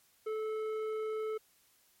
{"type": "tone with tanh clipping", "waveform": "sine", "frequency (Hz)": 435.1, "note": "A4", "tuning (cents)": -19, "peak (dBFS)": -35, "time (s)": [0.26, 1.38], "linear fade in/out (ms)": 10, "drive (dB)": 10, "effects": ["white hiss -68 dBFS RMS until 2 s", "MP3 64 kbps"]}